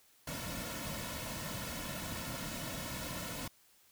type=noise with comb filter; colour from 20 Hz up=pink; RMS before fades=-41 dBFS; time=0.27-3.48 s; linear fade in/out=5 ms; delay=2.5 ms; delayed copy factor=-0.7; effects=white hiss -66 dBFS RMS until 3.91 s